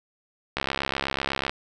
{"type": "click train", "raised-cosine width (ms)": 0.3, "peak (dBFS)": -9, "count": 64, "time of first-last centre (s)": [0.57, 1.495], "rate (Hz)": 68.1, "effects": []}